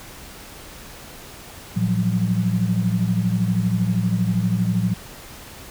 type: tone cluster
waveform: sine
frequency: 113.3 / 174.1 / 186.7 Hz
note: A#2 / F3 / F#3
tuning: -49 / -5 / +16 cents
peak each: -22 dBFS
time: 1.76-4.94 s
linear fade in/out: 10 ms
effects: pink hiss -40 dBFS RMS until 5.7 s